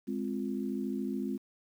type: chord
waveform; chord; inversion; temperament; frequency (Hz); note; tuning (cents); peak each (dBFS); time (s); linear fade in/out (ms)
sine; F minor; first; equal; 207.7 / 261.6 / 349.2; Ab3 / C4 / F4; 0 / 0 / 0; -35 / -35 / -39; 0.07-1.38; 20
effects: 10-bit